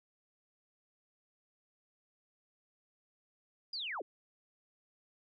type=linear sweep; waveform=sine; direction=down; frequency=4967 to 277.2 Hz; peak=-37 dBFS; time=3.73-4.02 s; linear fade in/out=5 ms; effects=none